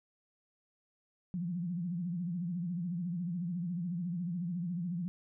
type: tone with vibrato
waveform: sine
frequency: 174.61 Hz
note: F3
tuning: in tune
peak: -33 dBFS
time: 1.34-5.08 s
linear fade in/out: 0 ms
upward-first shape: sine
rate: 14 Hz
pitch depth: 110 cents each way
effects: none